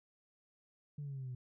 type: exponential sweep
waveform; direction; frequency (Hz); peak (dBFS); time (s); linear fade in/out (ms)
sine; down; 148.3 to 123.47; -39; 0.98-1.35; 5
effects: tanh soft clip ceiling -37 dBFS